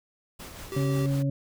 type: noise with tremolo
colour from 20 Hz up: pink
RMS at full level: -41 dBFS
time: 0.39-1.23 s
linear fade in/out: 10 ms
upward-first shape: sine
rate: 5.5 Hz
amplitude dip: 40%
type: tone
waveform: square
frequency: 387.4 Hz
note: G4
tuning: 20 cents flat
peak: -33 dBFS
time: 0.72-1.06 s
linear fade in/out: 0 ms
type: harmonic tone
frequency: 138.59 Hz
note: C#3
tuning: in tune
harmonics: 1 / 2 / 4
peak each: -24 / -30 / -36 dBFS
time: 0.76-1.3 s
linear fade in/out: 5 ms
effects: none